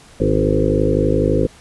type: harmonic tone with a mistuned harmonic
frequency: 51.91 Hz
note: G#1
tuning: in tune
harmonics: 1 / 2 / 3 / 5 / 6 / 7 / 8 / 9 / 10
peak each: -22 / -22 / -22 / -22 / -22 / -22 / -22 / -22 / -22 dBFS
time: 0.2-1.47 s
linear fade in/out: 5 ms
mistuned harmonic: 9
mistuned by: +24 cents
effects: pink hiss -45 dBFS RMS until 1.6 s + resampled to 24000 Hz